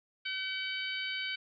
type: harmonic tone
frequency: 761 Hz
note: F#5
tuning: 48 cents sharp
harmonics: 2 / 3 / 4 / 5 / 6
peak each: -40 / -38 / -38 / -45 / -45 dBFS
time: 0.25-1.36 s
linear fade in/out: 10 ms
effects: none